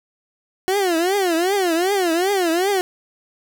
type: tone with vibrato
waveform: 30% pulse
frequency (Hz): 363.2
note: F#4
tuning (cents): -32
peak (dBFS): -14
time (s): 0.68-2.81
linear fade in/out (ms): 0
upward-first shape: triangle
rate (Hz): 2.6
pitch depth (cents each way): 230
effects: none